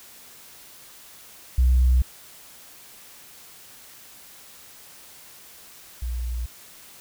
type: tone pair in turn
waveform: sine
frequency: 63 / 59.87 Hz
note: B1 / A#1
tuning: +35 / +47 cents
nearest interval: minor second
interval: 88 cents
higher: first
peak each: -13 / -25 dBFS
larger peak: first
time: 1.58-2.02 / 6.02-6.46 s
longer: neither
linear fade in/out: 5 ms
effects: tanh soft clip ceiling -12 dBFS + white hiss -47 dBFS RMS until 7 s